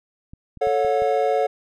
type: clicks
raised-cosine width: 5 ms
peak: -28 dBFS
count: 5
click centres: 0.335 / 0.573 / 0.671 / 0.848 / 1.021 s
type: chord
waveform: triangle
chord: F# minor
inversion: first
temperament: equal with one note detuned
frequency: 440 / 554.4 / 721.8 Hz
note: A4 / C#5 / F#5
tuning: 0 / 0 / -43 cents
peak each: -20 dBFS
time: 0.61-1.47 s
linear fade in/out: 10 ms
effects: none